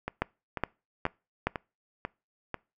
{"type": "two click trains", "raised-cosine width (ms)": 0.5, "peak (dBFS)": [-17, -11], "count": [6, 4], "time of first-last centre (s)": [[0.08, 2.543], [0.22, 1.47]], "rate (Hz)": [2.03, 2.4], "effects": ["noise-tail reverb RT60 0.3 s tail -25 dB re dry"]}